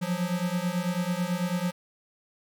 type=beating tone pair; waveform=square; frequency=173.5 / 182.6 Hz; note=F3 / F#3; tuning=-11 / -23 cents; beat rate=9.1 Hz; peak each=-30 dBFS; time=0.01-1.72 s; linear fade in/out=20 ms; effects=none